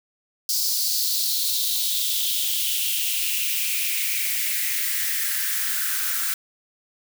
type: noise with high-pass filter sweep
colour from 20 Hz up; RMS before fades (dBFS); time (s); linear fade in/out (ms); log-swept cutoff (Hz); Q
blue; -24; 0.49-6.34; 2; 4900 to 1400; 4.4
effects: none